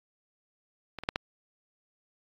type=clicks; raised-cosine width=0.3 ms; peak=-22 / -22 / -9 / -12 dBFS; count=4; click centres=0.987 / 1.036 / 1.089 / 1.159 s; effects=AAC 48 kbps